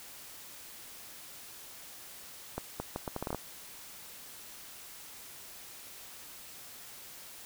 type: accelerating click train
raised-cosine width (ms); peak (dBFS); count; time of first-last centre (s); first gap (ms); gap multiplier
1; -20; 10; 2.58-3.347; 220; 0.73
effects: white hiss -49 dBFS RMS until 7.45 s